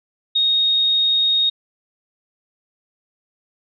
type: tone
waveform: sine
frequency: 3729 Hz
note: A#7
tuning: in tune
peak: -14 dBFS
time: 0.35-1.5 s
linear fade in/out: 10 ms
effects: none